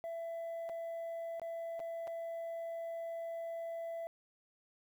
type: tone with dropouts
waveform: sine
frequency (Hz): 667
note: E5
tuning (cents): +20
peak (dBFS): -36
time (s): 0.04-4.07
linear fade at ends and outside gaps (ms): 0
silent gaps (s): 0.691-0.696 / 1.397-1.417 / 1.794-1.801 / 2.072-2.077
effects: tanh soft clip ceiling -38 dBFS + 11-bit